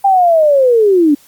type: linear sweep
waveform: sine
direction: down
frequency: 801 to 277.2 Hz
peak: -6 dBFS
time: 0.04-1.15 s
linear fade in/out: 10 ms
effects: white hiss -46 dBFS RMS until 1.27 s + Opus 32 kbps